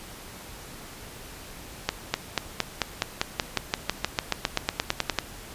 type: accelerating click train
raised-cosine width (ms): 0.2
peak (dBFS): -5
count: 22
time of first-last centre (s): 1.89-5.187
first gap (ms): 250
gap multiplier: 0.95
effects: pink hiss -43 dBFS RMS until 5.54 s + resampled to 32000 Hz